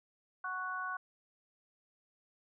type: harmonic tone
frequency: 369.9 Hz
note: F#4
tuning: in tune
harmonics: 2 / 3 / 4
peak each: -46 / -39 / -39 dBFS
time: 0.44-0.97 s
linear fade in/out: 5 ms
effects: none